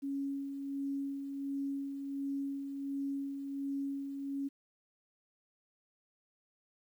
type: tone with tremolo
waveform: sine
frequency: 277.2 Hz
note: C#4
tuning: in tune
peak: -33 dBFS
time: 0.02-4.49 s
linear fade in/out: 20 ms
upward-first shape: sine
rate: 1.4 Hz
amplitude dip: 45%
effects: 11-bit

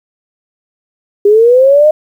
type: linear sweep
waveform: sine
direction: up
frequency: 400 to 622.3 Hz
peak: -3 dBFS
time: 1.25-1.91 s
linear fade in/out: 5 ms
effects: 7-bit

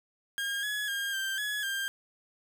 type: tone with pitch steps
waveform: 30% pulse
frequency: 1618 / 1690 / 1612 / 1572 / 1689 / 1591 Hz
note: G#6 / G#6 / G6 / G6 / G#6 / G6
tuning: -46 / +30 / +48 / +4 / +29 / +25 cents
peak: -28 dBFS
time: 0.38-1.88 s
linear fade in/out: 0 ms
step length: 250 ms
effects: none

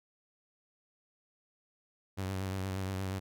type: tone with vibrato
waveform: sawtooth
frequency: 95.3 Hz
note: G2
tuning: 48 cents flat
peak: -30 dBFS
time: 2.17-3.2 s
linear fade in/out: 20 ms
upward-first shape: triangle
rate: 8.5 Hz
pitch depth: 44 cents each way
effects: none

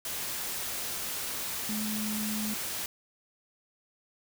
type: tone in noise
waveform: sine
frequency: 213.8 Hz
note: A3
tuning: 49 cents flat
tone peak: -32 dBFS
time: 1.69-2.54 s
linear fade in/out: 2 ms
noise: white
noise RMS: -35 dBFS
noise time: 0.05-2.86 s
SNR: 0 dB
effects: none

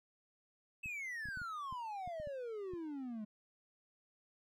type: exponential sweep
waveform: triangle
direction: down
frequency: 2656 to 206.5 Hz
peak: -39 dBFS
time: 0.83-3.25 s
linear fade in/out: 10 ms
type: clicks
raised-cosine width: 5 ms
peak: -39 dBFS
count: 10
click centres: 0.859 / 1.256 / 1.287 / 1.373 / 1.417 / 1.726 / 2.076 / 2.2 / 2.273 / 2.736 s
effects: none

